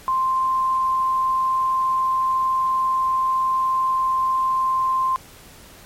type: tone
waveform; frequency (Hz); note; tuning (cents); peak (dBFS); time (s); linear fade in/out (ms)
sine; 1046.5; C6; 0; -17; 0.08-5.16; 0
effects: pink hiss -45 dBFS RMS until 5.85 s + MP3 64 kbps